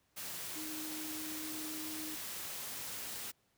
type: tone in noise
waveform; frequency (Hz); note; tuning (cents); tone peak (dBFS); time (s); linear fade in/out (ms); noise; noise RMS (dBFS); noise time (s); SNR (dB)
sine; 311.1; D#4; 0; -44; 0.55-2.16; 20; white; -43; 0.16-3.32; -4
effects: pink hiss -75 dBFS RMS until 3.57 s + high-pass 60 Hz 12 dB/octave